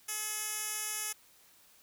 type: tone with band-pass filter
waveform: 10% pulse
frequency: 426.6 Hz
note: G#4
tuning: 46 cents sharp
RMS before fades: -37 dBFS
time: 0.08-1.13 s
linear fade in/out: 10 ms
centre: 10000 Hz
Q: 1.3
effects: white hiss -62 dBFS RMS until 1.82 s